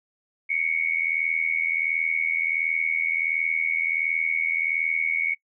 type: tone with amplitude modulation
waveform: sine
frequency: 2217 Hz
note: C#7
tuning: in tune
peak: -18 dBFS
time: 0.49-5.35 s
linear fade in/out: 20 ms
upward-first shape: sine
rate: 81.4 Hz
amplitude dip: 80%
effects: noise-tail reverb RT60 0.1 s tail -24 dB re dry